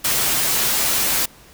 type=noise with comb filter; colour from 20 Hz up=white; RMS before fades=-19 dBFS; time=0.04-1.26 s; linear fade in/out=10 ms; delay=11 ms; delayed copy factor=-0.5; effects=pink hiss -47 dBFS RMS until 1.53 s